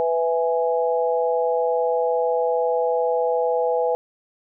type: chord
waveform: sine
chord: E major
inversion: second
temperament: equal with one note detuned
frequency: 497 / 659.3 / 830.6 Hz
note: B4 / E5 / G#5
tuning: +11 / 0 / 0 cents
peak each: -20 / -25 / -25 dBFS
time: 0-3.95 s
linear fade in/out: 0 ms
effects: none